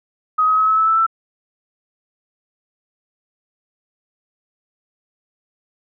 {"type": "tone with pitch steps", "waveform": "sine", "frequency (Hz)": [1259, 1270.7, 1282.5, 1294.4, 1306.4, 1318.5, 1330.8], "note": ["D#6", "D#6", "E6", "E6", "E6", "E6", "E6"], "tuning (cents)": [20, 36, -48, -32, -16, 0, 16], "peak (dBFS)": -12, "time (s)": [0.38, 1.066], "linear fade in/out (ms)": 10, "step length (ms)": 98, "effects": []}